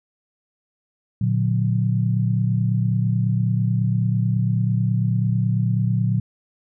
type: chord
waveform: sine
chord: Bb augmented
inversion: none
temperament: just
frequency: 116.54 / 145.68 / 182.1 Hz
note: Bb2 / D3 / F#3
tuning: 0 / -14 / -27 cents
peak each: -19 / -25 / -23 dBFS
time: 1.21-6.2 s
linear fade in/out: 5 ms
effects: none